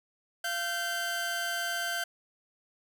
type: tone pair together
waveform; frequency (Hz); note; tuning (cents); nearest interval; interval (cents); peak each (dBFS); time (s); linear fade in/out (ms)
sawtooth; 691.3 / 1551; F5 / G6; -18 / -19; octave + major second; 1399; -32 / -28; 0.44-2.04; 5
effects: none